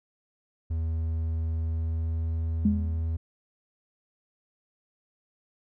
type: tone with pitch glide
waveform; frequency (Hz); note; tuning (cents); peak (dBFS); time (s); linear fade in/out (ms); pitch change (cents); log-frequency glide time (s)
triangle; 80.9 to 81.37; E2 to E2; -32 to -22; -24; 0.7-3.17; 10; +10; 1.61-2.24
type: tone with exponential decay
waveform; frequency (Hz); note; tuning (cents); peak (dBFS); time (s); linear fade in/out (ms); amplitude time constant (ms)
sine; 207.7; G#3; 0; -17; 2.65-3.03; 5; 82
effects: none